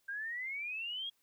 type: exponential sweep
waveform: sine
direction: up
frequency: 1579 to 3322 Hz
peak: -37 dBFS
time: 0.08-1.1 s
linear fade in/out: 10 ms
effects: white hiss -75 dBFS RMS until 1.22 s